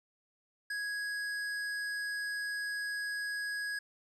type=tone; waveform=square; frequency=1661.2 Hz; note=G#6; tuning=in tune; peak=-35 dBFS; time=0.7-3.79 s; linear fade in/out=5 ms; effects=low-pass 9000 Hz 12 dB/octave + 12-bit